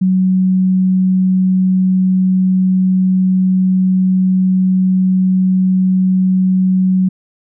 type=tone; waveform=sine; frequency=186.4 Hz; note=F#3; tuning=13 cents sharp; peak=-9 dBFS; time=0.01-7.09 s; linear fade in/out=10 ms; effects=none